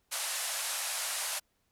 white band-pass noise, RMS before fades -35 dBFS, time 0.11-1.4 s, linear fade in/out 20 ms, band 560 to 12000 Hz, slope 48 dB/octave, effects pink hiss -75 dBFS RMS until 1.71 s

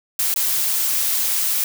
blue noise with dropouts, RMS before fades -20 dBFS, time 0.19-1.64 s, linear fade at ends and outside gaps 2 ms, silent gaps 0.341-0.36 s, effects none

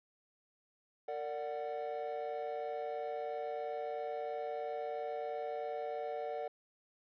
triangle chord, Bb augmented, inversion none, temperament equal with one note detuned, 457.6 / 587.3 / 740 Hz, Bb4 / D5 / F#5, -32 / 0 / 0 cents, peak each -39 / -39 / -39 dBFS, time 1.08-6.48 s, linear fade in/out 5 ms, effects tanh soft clip ceiling -28 dBFS + resampled to 11025 Hz

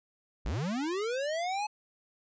square linear sweep, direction up, 36.71 to 859 Hz, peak -31 dBFS, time 0.45-1.67 s, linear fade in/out 10 ms, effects resampled to 16000 Hz

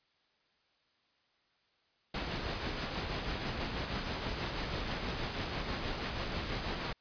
pink noise with tremolo, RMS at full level -35 dBFS, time 2.14-6.93 s, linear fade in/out 5 ms, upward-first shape triangle, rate 6.2 Hz, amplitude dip 40%, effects white hiss -73 dBFS RMS until 7 s + resampled to 11025 Hz

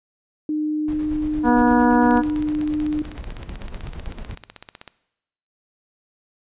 sine tone with pitch glide, 304.6 to 302.3 Hz, D#4 to D#4, -37 to -50 cents, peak -20 dBFS, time 0.49-3.02 s, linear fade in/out 2 ms, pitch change -13 cents, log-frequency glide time 1.22-2.16 s
brown noise with tremolo, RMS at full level -32 dBFS, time 0.88-4.35 s, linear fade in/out 2 ms, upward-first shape square, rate 8.8 Hz, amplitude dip 45%
harmonic tone, 242 Hz, B3, 35 cents flat, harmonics 1 / 2 / 3 / 4 / 5 / 6 / 7, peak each -16 / -23 / -22 / -20 / -33 / -28 / -33 dBFS, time 1.43-2.23 s, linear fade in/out 50 ms
click train, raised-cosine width 0.2 ms, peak -19 dBFS, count 45, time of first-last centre 2.11-4.877 s, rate 15.9 Hz
effects noise-tail reverb RT60 0.9 s tail -18 dB re dry + resampled to 8000 Hz

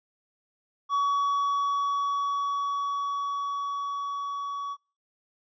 triangle tone with level ramp, 1130 Hz, C#6, 33 cents sharp, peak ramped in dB -20 to -29 dBFS, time 0.89-4.77 s, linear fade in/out 50 ms, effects noise-tail reverb RT60 0.4 s tail -22 dB re dry + resampled to 16000 Hz

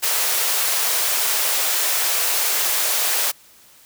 white high-pass noise, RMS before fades -20 dBFS, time 0.02-3.32 s, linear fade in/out 20 ms, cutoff 440 Hz, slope 24 dB/octave, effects white hiss -50 dBFS RMS until 3.85 s

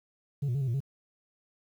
sine tone with pitch steps, 141.8 / 121 / 141 / 133 / 116.8 / 137.6 Hz, C#3 / B2 / C#3 / C3 / A#2 / C#3, +40 / -35 / +30 / +29 / +4 / -12 cents, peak -24 dBFS, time 0.42-0.804 s, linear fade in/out 10 ms, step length 64 ms, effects tanh soft clip ceiling -26 dBFS + 10-bit

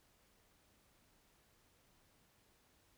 silence, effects pink hiss -72 dBFS RMS until 2.97 s

